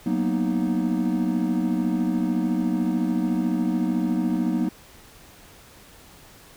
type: chord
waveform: triangle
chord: B major seventh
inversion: second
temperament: equal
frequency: 185 / 233.1 / 246.9 / 311.1 Hz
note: F#3 / A#3 / B3 / D#4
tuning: 0 / 0 / 0 / 0 cents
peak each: -24 dBFS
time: 0.06-4.69 s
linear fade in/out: 5 ms
effects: tanh soft clip ceiling -11 dBFS + pink hiss -49 dBFS RMS until 6.56 s